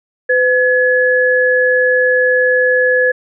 sine tone pair together, 505 / 1698.6 Hz, B4 / G#6, +39 / +39 cents, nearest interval octave + major sixth, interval 2100 cents, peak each -12 dBFS, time 0.29-3.12 s, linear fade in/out 10 ms, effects none

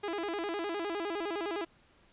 sawtooth tone with vibrato, 370 Hz, F#4, in tune, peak -29 dBFS, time 0.03-1.65 s, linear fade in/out 10 ms, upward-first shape square, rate 9.8 Hz, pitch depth 180 cents each way, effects pink hiss -64 dBFS RMS until 2.12 s + resampled to 8000 Hz

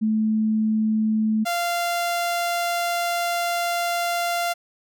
sine / sawtooth tone pair in turn, 217.6 / 692.8 Hz, A3 / F5, -19 / -14 cents, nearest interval octave + minor sixth, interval 2005 cents, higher second, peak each -18 dBFS, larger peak neither, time 0.01-1.45 / 1.45-4.54 s, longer second, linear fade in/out 20 ms, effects none

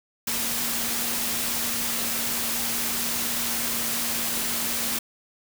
sine tone in noise, 233.7 Hz, A#3, 5 cents sharp, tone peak -38 dBFS, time 0.27-4.99 s, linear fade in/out 5 ms, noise white, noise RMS -27 dBFS, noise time 0.27-4.99 s, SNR -14 dB, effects none

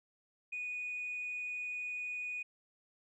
sine tone, 2472 Hz, D#7, 12 cents flat, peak -36 dBFS, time 0.52-2.43 s, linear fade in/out 10 ms, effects tanh soft clip ceiling -33 dBFS

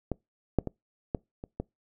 clicks, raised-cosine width 2 ms, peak -16 / -9 / -19 / -14 / -25 / -18 dBFS, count 6, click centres 0.117 / 0.587 / 0.673 / 1.148 / 1.439 / 1.6 s, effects noise-tail reverb RT60 0.2 s tail -25 dB re dry

